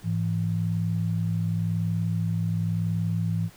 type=tone pair together; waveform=sine; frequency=106.47 / 167.4 Hz; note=G#2 / E3; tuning=+44 / +27 cents; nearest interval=minor sixth; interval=783 cents; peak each=-26 dBFS; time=0.03-3.5 s; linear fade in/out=50 ms; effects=pink hiss -52 dBFS RMS until 3.56 s